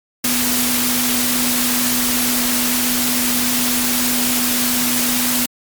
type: tone in noise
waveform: sine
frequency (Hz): 245.9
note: B3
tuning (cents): -7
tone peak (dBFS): -21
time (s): 0.24-5.46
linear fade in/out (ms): 5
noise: white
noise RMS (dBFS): -18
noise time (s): 0.24-5.46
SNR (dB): -6
effects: MP3 96 kbps